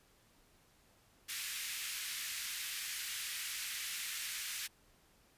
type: high-pass noise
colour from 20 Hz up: pink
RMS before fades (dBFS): -41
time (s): 1.28-4.68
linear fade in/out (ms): 20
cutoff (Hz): 1800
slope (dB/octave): 24
effects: pink hiss -68 dBFS RMS until 5.37 s + resampled to 32000 Hz